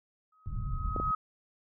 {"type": "tone with exponential growth", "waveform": "sine", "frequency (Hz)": 1267, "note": "D#6", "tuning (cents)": 31, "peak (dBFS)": -25, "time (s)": [0.32, 1.15], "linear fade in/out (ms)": 5, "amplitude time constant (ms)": 180}
{"type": "low-pass noise", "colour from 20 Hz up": "pink", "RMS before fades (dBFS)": -34, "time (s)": [0.46, 1.11], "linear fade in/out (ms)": 2, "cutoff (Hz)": 140, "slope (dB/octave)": 24}
{"type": "clicks", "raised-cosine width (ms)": 2, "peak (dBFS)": -20, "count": 2, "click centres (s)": [0.963, 1]}
{"effects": []}